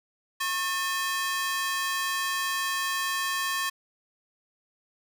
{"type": "ring-modulated tone", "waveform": "sawtooth", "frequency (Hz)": 1441, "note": "F#6", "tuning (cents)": -46, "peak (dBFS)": -20, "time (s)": [0.4, 3.7], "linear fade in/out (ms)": 10, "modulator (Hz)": 348, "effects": []}